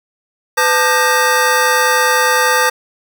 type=tone cluster; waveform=square; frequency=503 / 884 / 1205 / 1579 / 1880 Hz; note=B4 / A5 / D6 / G6 / A#6; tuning=+32 / +8 / +44 / +12 / +14 cents; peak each=-18 dBFS; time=0.57-2.7 s; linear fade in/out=10 ms; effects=none